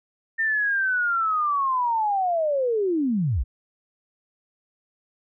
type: linear sweep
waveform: sine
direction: down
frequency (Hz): 1819 to 44.86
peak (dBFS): -20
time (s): 0.38-3.44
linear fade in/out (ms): 20
effects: none